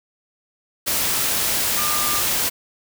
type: tone in noise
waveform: sine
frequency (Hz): 1200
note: D6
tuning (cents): +37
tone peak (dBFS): -26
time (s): 1.77-2.22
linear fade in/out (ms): 20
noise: white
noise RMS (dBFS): -21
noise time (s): 0.86-2.5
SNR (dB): -8
effects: none